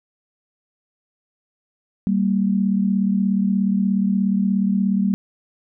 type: tone pair together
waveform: sine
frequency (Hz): 194.67 / 231.5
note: G3 / A#3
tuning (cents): -12 / -12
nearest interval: minor third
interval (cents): 300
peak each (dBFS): -17 / -22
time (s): 2.07-5.14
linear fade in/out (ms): 0
effects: none